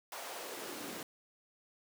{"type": "noise with high-pass filter sweep", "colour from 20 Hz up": "pink", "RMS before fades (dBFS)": -44, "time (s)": [0.12, 1.03], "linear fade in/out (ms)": 2, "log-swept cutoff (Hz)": [740, 220], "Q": 1.8, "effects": []}